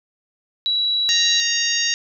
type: tone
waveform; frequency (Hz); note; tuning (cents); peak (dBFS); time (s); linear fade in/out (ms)
sine; 3911; B7; -18; -17; 0.66-1.4; 0
type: harmonic tone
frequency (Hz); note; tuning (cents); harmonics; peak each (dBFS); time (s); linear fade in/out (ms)
932.3; A#5; 0; 2 / 3 / 4 / 5 / 6 / 7; -25 / -25 / -25 / -25 / -25 / -25; 1.09-1.94; 0
effects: none